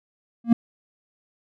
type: tone with exponential growth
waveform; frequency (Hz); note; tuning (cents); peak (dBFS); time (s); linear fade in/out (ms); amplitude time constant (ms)
triangle; 233.2; A#3; +1; -6; 0.44-0.53; 5; 19
effects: none